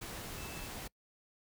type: tone in noise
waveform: sine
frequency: 2641 Hz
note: E7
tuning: 3 cents sharp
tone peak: -52 dBFS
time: 0.37-0.67 s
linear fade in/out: 10 ms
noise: pink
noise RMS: -44 dBFS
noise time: 0.01-0.88 s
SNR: -11 dB
effects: noise-tail reverb RT60 0.1 s tail -25 dB re dry